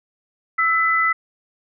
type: tone pair together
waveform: sine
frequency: 1318.5 / 2003 Hz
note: E6 / B6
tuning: 0 / +24 cents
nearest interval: perfect fifth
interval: 724 cents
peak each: -18 dBFS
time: 0.58-1.13 s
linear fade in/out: 10 ms
effects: none